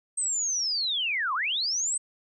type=linear two-way sweep; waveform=sine; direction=down then up; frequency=8372 to 987.8 to 8372 Hz; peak=-25 dBFS; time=0.17-1.98 s; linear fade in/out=10 ms; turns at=1.34 s; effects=none